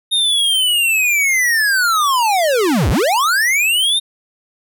square linear two-way sweep, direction down then up, 3711 to 46.04 to 3711 Hz, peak -13 dBFS, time 0.11-4 s, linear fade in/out 20 ms, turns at 2.9 s, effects none

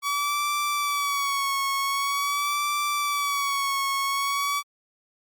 sawtooth tone with vibrato, 1134 Hz, C#6, 39 cents sharp, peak -20 dBFS, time 0.02-4.63 s, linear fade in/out 50 ms, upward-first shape sine, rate 0.45 Hz, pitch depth 54 cents each way, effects Opus 48 kbps

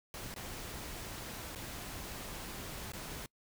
pink noise with dropouts, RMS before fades -44 dBFS, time 0.14-3.26 s, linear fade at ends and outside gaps 1 ms, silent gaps 0.341-0.362 / 1.55-1.558 / 2.92-2.934 s, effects noise-tail reverb RT60 0.1 s tail -25 dB re dry

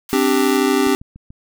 white high-pass noise, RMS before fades -33 dBFS, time 0.09-0.57 s, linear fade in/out 2 ms, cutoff 900 Hz, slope 24 dB/octave
square chord, C suspended second, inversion none, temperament just, 261.6 / 294.3 / 392.4 Hz, C4 / D4 / G4, 0 / +4 / +2 cents, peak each -19 / -20 / -18 dBFS, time 0.13-0.95 s, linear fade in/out 0 ms
click train, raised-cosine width 5 ms, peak -26 dBFS, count 4, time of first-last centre 0.87-1.305 s, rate 6.9 Hz
effects none

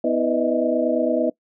sine tone cluster, 250.4 / 323 / 495.6 / 610 / 639 Hz, B3 / E4 / B4 / D#5 / D#5, +24 / -35 / +6 / -34 / +46 cents, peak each -24 dBFS, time 0.04-1.3 s, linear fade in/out 5 ms, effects noise-tail reverb RT60 0.1 s tail -21 dB re dry

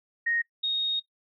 sine tone pair in turn, 1864.7 / 3729 Hz, A#6 / A#7, 0 / 0 cents, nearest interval octave, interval 1200 cents, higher second, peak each -24 dBFS, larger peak neither, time 0.26-0.42 / 0.63-1 s, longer second, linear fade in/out 10 ms, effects noise-tail reverb RT60 0.1 s tail -20 dB re dry

